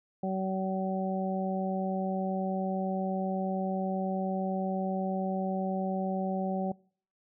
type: harmonic tone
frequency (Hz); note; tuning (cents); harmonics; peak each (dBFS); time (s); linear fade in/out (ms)
189.7; F#3; +43; 1 / 2 / 3 / 4; -31 / -38 / -36 / -36; 0.23-6.72; 5
effects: noise-tail reverb RT60 0.5 s tail -24 dB re dry